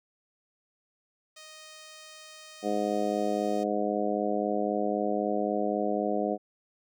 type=tone; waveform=5% pulse; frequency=622.3 Hz; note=D#5; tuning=in tune; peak=-35 dBFS; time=1.36-3.64 s; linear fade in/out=10 ms
type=harmonic tone; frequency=103.83 Hz; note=G#2; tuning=in tune; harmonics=2 / 3 / 4 / 5 / 6 / 7; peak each=-33 / -33 / -33 / -33 / -33 / -33 dBFS; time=2.62-6.38 s; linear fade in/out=50 ms
effects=none